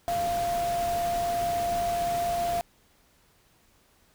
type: tone in noise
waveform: sine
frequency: 693 Hz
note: F5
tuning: 14 cents flat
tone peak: -25 dBFS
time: 0.08-2.61 s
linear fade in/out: 0 ms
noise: pink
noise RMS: -37 dBFS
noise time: 0.08-2.61 s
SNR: +9 dB
effects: pink hiss -63 dBFS RMS until 4.14 s